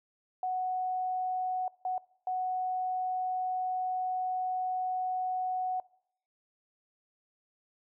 sine tone bursts at uneven times, 740 Hz, F#5, in tune, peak -29 dBFS, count 3, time 0.43-1.68 / 1.85-1.98 / 2.27-5.8 s, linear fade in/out 2 ms, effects noise-tail reverb RT60 0.7 s tail -22 dB re dry

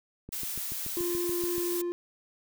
click train, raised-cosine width 3 ms, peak -29 dBFS, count 10, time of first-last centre 0.29-1.581 s, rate 6.97 Hz
blue noise, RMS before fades -35 dBFS, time 0.32-1.82 s, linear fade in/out 10 ms
triangle tone, 349.2 Hz, F4, in tune, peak -27 dBFS, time 0.97-1.92 s, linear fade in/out 0 ms
effects none

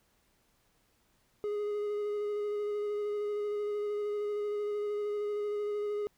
triangle tone with vibrato, 415.3 Hz, G#4, in tune, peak -29 dBFS, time 1.44-6.07 s, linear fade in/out 0 ms, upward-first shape square, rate 13 Hz, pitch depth 12 cents each way, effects pink hiss -71 dBFS RMS until 6.17 s

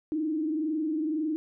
sine tone with frequency modulation, 311.1 Hz, D#4, in tune, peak -26 dBFS, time 0.12-1.36 s, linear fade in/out 0 ms, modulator 21.9 Hz, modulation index 0.72, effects none

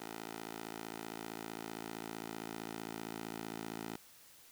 10% pulse tone with high-pass filter sweep, 55.4 Hz, A1, 13 cents sharp, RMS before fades -45 dBFS, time 0-3.96 s, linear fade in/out 5 ms, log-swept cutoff 390 to 260 Hz, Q 0.86, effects white hiss -60 dBFS RMS until 4.51 s

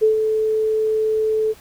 sine tone with ADSR envelope, 435.8 Hz, A4, 17 cents flat, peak -10 dBFS, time 0.01-1.54 s, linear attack 24 ms, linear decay 120 ms, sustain -6 dB, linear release 34 ms, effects pink hiss -47 dBFS RMS until 1.6 s

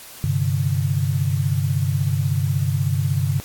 sine chord, G suspended fourth, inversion none, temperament just, 98 / 130.67 / 147 Hz, G2 / C3 / D3, 0 / -2 / +2 cents, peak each -22 / -22 / -22 dBFS, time 0.24-3.4 s, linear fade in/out 0 ms, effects white hiss -40 dBFS RMS until 3.44 s + AAC 64 kbps

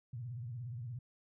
sine tone with vibrato, 120 Hz, B2, 49 cents flat, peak -40 dBFS, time 0.13-0.99 s, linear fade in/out 5 ms, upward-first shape sine, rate 17 Hz, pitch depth 160 cents each way, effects none

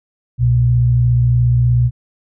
sine tone pair together, 64.1 / 121 Hz, C2 / B2, -35 / -35 cents, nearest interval major seventh, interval 1100 cents, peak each -19 / -10 dBFS, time 0.38-1.91 s, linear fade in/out 50 ms, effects none

